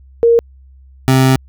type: tone pair in turn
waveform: sine / 25% pulse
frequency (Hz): 466.2 / 131.58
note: A#4 / C3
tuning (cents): 0 / +10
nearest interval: octave + minor seventh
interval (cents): 2190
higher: first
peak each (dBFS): -6 / -4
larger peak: second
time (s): 0.23-0.39 / 1.08-1.36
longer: second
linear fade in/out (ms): 0
effects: added 66 Hz sine -39 dBFS peak until 1.48 s